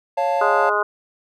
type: chord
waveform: triangle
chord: Db augmented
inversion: none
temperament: equal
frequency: 554.4 / 698.5 / 880 Hz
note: Db5 / F5 / A5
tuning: 0 / 0 / 0 cents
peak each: -20 dBFS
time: 0.17-0.7 s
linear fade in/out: 10 ms
type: harmonic tone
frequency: 207.7 Hz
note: G#3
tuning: in tune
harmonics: 2 / 3 / 4 / 5 / 6 / 7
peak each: -24 / -25 / -28 / -23 / -23 / -23 dBFS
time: 0.41-0.83 s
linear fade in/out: 5 ms
effects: none